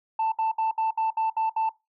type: tone bursts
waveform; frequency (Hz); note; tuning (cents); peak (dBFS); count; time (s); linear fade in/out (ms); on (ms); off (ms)
sine; 887; A5; +14; -20; 8; 0.19-1.692; 5; 130; 66
effects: noise-tail reverb RT60 0.2 s tail -18 dB re dry + tanh soft clip ceiling -20 dBFS